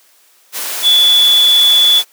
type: tone in noise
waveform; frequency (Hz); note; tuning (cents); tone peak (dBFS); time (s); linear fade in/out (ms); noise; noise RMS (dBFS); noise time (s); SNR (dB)
sine; 3441; A7; -39; -6; 0.82-2.03; 50; white; -21; 0.52-2.05; +12
effects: white hiss -50 dBFS RMS until 2.12 s + high-pass 400 Hz 12 dB/octave